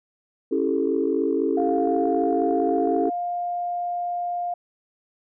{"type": "chord", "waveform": "sine", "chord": "A dominant seventh", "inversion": "first", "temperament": "just", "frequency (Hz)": [275, 330, 396, 440], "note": ["C#4", "E4", "G4", "A4"], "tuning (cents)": [-14, 2, 18, 0], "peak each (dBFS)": -25, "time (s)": [0.51, 3.1], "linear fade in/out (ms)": 10}
{"type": "tone", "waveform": "sine", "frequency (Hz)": 704, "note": "F5", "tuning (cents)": 14, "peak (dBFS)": -24, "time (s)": [1.57, 4.54], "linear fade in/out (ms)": 5}
{"effects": ["tanh soft clip ceiling -9 dBFS"]}